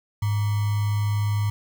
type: tone with sample-and-hold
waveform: sine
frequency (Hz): 103.83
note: G#2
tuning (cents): 0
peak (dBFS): -20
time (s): 0.22-1.5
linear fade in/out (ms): 5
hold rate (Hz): 1050
effects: none